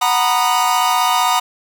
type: chord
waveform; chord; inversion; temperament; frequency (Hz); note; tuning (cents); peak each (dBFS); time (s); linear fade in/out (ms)
45% pulse; B major seventh; second; equal with one note detuned; 740 / 932.3 / 987.8 / 1233.1; F#5 / A#5 / B5 / D#6; 0 / 0 / 0 / -16; -19; 0.01-1.4; 10
effects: none